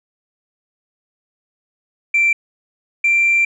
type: tone pair in turn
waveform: sine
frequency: 2349 / 2359 Hz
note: D7 / D7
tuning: 0 / +7 cents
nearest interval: unison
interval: 7 cents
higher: second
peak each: -10 dBFS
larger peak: neither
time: 2.14-2.33 / 3.04-3.45 s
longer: second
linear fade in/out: 5 ms
effects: tanh soft clip ceiling -8 dBFS